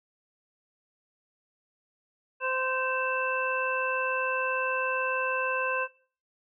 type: harmonic tone with a mistuned harmonic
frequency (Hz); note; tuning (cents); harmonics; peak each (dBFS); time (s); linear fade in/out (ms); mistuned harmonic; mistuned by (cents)
518; C5; -17; 1 / 2 / 3 / 5; -32 / -32 / -32 / -32; 2.4-5.88; 50; 5; +44
effects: noise-tail reverb RT60 0.4 s tail -18 dB re dry